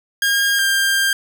sawtooth tone pair in turn, 1619 / 1593.9 Hz, G#6 / G6, -45 / +28 cents, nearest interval unison, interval 27 cents, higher first, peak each -11 dBFS, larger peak neither, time 0.22-0.59 / 0.59-1.13 s, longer second, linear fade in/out 2 ms, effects none

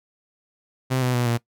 sawtooth tone with pitch steps, 129.9 / 125.84 / 121.9 / 118.09 Hz, C3 / B2 / B2 / A#2, -12 / +33 / -22 / +23 cents, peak -16 dBFS, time 0.9-1.38 s, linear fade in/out 20 ms, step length 120 ms, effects noise-tail reverb RT60 0.1 s tail -20 dB re dry

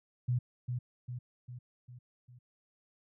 sine tone with echo, 123.4 Hz, B2, 1 cent flat, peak -27 dBFS, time 0.28-0.39 s, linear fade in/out 10 ms, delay 400 ms, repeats 5, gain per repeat -5 dB, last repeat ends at 2.39 s, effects none

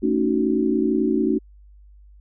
sine chord, D# half-diminished seventh, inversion second, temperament just, 224 / 280 / 311.1 / 373.4 Hz, A3 / C#4 / D#4 / F#4, +31 / +18 / 0 / +16 cents, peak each -23 dBFS, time 0.02-1.39 s, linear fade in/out 20 ms, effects added 50 Hz sine -45 dBFS peak until 2.2 s

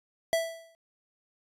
square tone with exponential decay, 659.3 Hz, E5, in tune, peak -22 dBFS, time 0.33-0.75 s, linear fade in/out 0 ms, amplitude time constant 91 ms, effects resampled to 32000 Hz

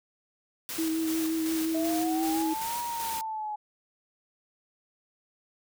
white noise with tremolo, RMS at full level -36 dBFS, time 0.69-3.21 s, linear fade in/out 0 ms, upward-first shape square, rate 2.6 Hz, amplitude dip 35%
sine tone with vibrato, 321.7 Hz, E4, 42 cents flat, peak -26 dBFS, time 0.78-2.54 s, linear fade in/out 10 ms, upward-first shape sine, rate 5.7 Hz, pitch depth 18 cents each way
sine exponential two-way sweep, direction up then down, 644 to 957 to 839 Hz, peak -31 dBFS, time 1.74-3.56 s, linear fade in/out 10 ms, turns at 2.79 s
effects none

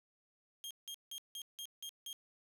sawtooth tone bursts, 3224 Hz, G7, 48 cents sharp, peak -40 dBFS, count 7, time 0.64-2.129 s, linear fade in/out 0 ms, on 67 ms, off 170 ms, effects none

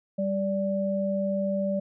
sine tone pair together, 196.5 / 582.9 Hz, G3 / D5, +4 / -13 cents, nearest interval octave + perfect fifth, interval 1883 cents, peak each -27 dBFS, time 0.18-1.8 s, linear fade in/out 10 ms, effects none

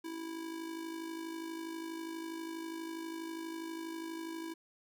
square tone with amplitude modulation, 328.2 Hz, E4, 8 cents flat, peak -38 dBFS, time 0.04-4.54 s, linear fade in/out 10 ms, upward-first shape sine, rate 52.3 Hz, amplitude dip 55%, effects 13-bit

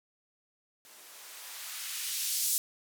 violet noise with band-pass filter sweep, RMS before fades -36 dBFS, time 0.85-2.58 s, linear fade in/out 0 ms, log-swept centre 240 to 6700 Hz, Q 0.78, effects none

